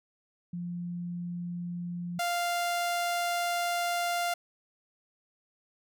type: tone pair in turn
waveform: sine / sawtooth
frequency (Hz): 174.61 / 696.9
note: F3 / F5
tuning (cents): 0 / -4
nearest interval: 2 octaves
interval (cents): 2396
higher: second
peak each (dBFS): -33 / -24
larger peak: second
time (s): 0.53-2.19 / 2.19-4.34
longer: second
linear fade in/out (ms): 5
effects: none